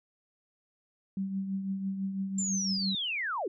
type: tone with tremolo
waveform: sine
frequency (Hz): 193.6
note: G3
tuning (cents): -21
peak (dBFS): -28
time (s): 1.17-2.95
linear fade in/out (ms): 2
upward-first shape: triangle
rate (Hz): 6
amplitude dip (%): 55
type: linear sweep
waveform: sine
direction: down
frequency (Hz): 7360 to 305.4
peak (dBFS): -30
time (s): 2.38-3.48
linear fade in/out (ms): 5
effects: none